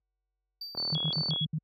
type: tone with exponential decay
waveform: triangle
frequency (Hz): 4642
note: D8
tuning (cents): -21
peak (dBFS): -34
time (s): 0.61-1.17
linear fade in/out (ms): 5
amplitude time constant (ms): 120
type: click train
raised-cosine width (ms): 1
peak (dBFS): -27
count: 25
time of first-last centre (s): 0.75-1.361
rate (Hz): 39.3
type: tone with vibrato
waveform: sine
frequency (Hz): 3889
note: B7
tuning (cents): -27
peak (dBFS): -29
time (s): 0.77-1.45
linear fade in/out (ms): 5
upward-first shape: square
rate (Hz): 2.8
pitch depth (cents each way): 260
type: tone bursts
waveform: sine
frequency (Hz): 155.56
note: D#3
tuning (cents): 0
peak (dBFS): -27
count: 6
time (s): 0.92-1.585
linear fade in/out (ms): 5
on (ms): 55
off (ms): 67
effects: added 50 Hz sine -70 dBFS peak until 1.63 s + high-pass 100 Hz 12 dB/octave